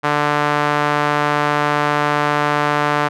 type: tone with band-pass filter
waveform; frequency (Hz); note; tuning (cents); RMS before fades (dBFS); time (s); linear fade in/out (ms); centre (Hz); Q
sawtooth; 147.5; D3; +8; -17; 0.03-3.09; 20; 1200; 1.2
effects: none